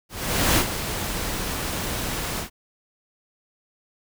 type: noise with ADSR envelope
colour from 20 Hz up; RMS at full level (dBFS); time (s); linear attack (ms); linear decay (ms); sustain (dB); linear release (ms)
pink; -18; 0.09-2.5; 480; 82; -10; 110
effects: none